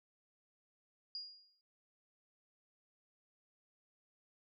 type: tone with exponential decay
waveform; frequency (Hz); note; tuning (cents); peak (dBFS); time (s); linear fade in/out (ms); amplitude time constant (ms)
sine; 4851; D#8; -45; -39; 1.15-1.61; 1; 99
effects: none